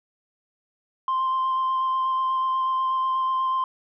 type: tone with vibrato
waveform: sine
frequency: 1046.5 Hz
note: C6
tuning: in tune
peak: -19 dBFS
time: 1.08-3.64 s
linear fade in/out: 2 ms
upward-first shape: square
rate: 8.2 Hz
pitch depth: 8 cents each way
effects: tanh soft clip ceiling -19 dBFS

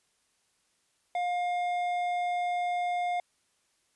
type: tone with hard clipping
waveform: sine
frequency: 710 Hz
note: F5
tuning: 28 cents sharp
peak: -29 dBFS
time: 1.15-3.2 s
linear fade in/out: 2 ms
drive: 8 dB
effects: white hiss -72 dBFS RMS until 3.95 s + resampled to 24000 Hz

